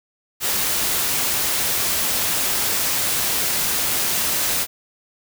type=noise; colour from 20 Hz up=white; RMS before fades=-21 dBFS; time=0.4-4.67 s; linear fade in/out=50 ms; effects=none